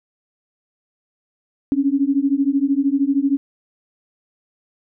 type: beating tone pair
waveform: sine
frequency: 271.1 / 284.1 Hz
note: C#4 / C#4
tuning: -38 / +43 cents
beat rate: 13 Hz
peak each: -18 dBFS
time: 1.72-3.37 s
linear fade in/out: 0 ms
effects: none